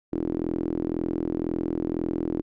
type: tone with band-pass filter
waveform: sawtooth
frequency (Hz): 41.96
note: E1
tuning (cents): +31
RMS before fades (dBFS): -28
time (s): 0.12-2.42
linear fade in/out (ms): 10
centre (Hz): 320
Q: 4.9
effects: none